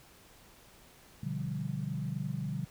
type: chord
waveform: sine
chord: G dominant seventh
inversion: first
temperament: equal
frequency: 123.47 / 146.83 / 174.61 / 196 Hz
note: B2 / D3 / F3 / G3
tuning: 0 / 0 / 0 / 0 cents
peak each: -39 / -36 / -40 / -40 dBFS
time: 1.23-2.65 s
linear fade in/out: 5 ms
effects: pink hiss -58 dBFS RMS until 2.7 s